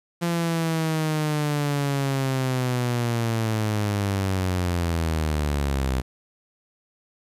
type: linear sweep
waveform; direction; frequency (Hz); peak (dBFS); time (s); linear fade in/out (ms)
sawtooth; down; 172 to 63.4; -18; 0.21-6.02; 20
effects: resampled to 32000 Hz + 9-bit